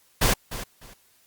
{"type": "noise with echo", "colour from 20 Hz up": "pink", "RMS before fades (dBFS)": -20, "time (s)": [0.21, 0.34], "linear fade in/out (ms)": 10, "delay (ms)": 300, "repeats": 2, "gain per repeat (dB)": -13, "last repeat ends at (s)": 0.94, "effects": ["white hiss -61 dBFS RMS until 1.26 s", "Opus 48 kbps"]}